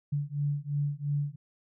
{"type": "beating tone pair", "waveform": "sine", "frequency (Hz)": [143.1, 146], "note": ["D3", "D3"], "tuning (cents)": [-45, -10], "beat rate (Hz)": 2.9, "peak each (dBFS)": -31, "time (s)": [0.12, 1.36], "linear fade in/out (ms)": 10, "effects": []}